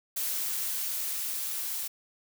blue noise with level ramp, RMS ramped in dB -31 to -34 dBFS, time 0.16-1.88 s, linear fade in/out 10 ms, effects none

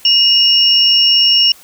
sine tone pair together, 2862 / 5439 Hz, F7 / F8, +42 / -47 cents, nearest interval major seventh, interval 1111 cents, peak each -10 dBFS, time 0.05-1.52 s, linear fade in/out 2 ms, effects white hiss -42 dBFS RMS until 1.63 s

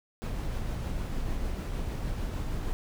brown noise with tremolo, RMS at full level -31 dBFS, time 0.22-2.73 s, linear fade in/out 0 ms, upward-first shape triangle, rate 6.6 Hz, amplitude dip 25%, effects none

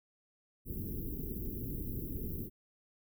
pink band-stop noise, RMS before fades -39 dBFS, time 0.65-2.5 s, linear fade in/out 50 ms, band 410 to 13000 Hz, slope 48 dB/octave, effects none

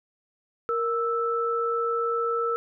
sine tone pair together, 466.2 / 1318.6 Hz, A#4 / E6, 0 / 0 cents, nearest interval octave + tritone, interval 1800 cents, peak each -26 dBFS, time 0.69-2.56 s, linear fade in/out 0 ms, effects none

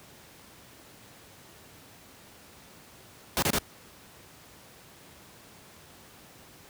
pink noise bursts, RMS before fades -25 dBFS, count 3, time 3.37-3.585 s, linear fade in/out 0 ms, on 53 ms, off 28 ms, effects pink hiss -52 dBFS RMS until 6.69 s + high-pass 80 Hz 12 dB/octave

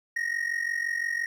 triangle ring-modulated tone, 1873 Hz, A#6, 8 cents sharp, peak -22 dBFS, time 0.16-1.26 s, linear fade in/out 2 ms, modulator 22.9 Hz, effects none

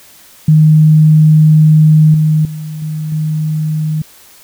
sine tone with level steps, 155 Hz, D#3, 6 cents flat, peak -3 / -7 / -20 / -16 / -12 dBFS, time 0.48-4.02 s, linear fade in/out 5 ms, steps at 2.14 / 2.45 / 2.82 / 3.12 s, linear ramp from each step 2 ms, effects white hiss -41 dBFS RMS until 4.43 s

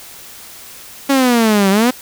sawtooth exponential two-way sweep, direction down then up, 280 to 190 to 259.7 Hz, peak -6 dBFS, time 1.09-1.91 s, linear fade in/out 10 ms, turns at 1.7 s, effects white hiss -36 dBFS RMS until 2.01 s

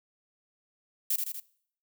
violet noise with echo, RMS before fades -27 dBFS, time 1.1-1.16 s, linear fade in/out 5 ms, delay 80 ms, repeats 3, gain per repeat -4 dB, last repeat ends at 1.4 s, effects noise-tail reverb RT60 0.6 s tail -21 dB re dry

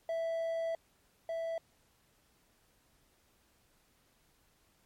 triangle tone pair in turn, 659.3 / 659.3 Hz, E5 / E5, 0 / 0 cents, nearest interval unison, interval 0 cents, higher neither, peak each -30 / -32 dBFS, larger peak first, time 0.09-0.75 / 1.29-1.58 s, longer first, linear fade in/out 2 ms, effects pink hiss -70 dBFS RMS until 4.85 s + MP3 64 kbps

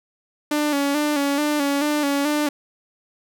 sawtooth tone with vibrato, 289.7 Hz, D4, 24 cents flat, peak -15 dBFS, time 0.51-2.49 s, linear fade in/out 5 ms, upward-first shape square, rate 2.3 Hz, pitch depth 48 cents each way, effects none

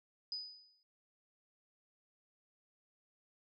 sine tone with exponential decay, 4978 Hz, D#8, in tune, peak -36 dBFS, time 0.32-0.83 s, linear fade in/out 1 ms, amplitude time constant 110 ms, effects none

